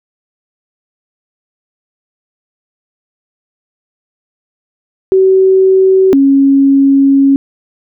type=tone pair in turn; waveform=sine; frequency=380 / 274.8 Hz; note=F#4 / C#4; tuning=+46 / -15 cents; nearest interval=tritone; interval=561 cents; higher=first; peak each=-4 dBFS; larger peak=neither; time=5.12-6.13 / 6.13-7.36 s; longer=second; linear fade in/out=0 ms; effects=none